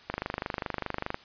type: click train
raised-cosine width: 0.5 ms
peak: -15 dBFS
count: 27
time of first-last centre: 0.1-1.144 s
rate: 24.9 Hz
effects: white hiss -53 dBFS RMS until 1.24 s + resampled to 11025 Hz